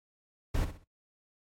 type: noise with echo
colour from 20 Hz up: brown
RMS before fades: -28 dBFS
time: 0.54-0.65 s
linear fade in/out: 10 ms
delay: 64 ms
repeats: 3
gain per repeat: -10 dB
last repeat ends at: 0.842 s
effects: noise-tail reverb RT60 0.1 s tail -18 dB re dry + MP3 64 kbps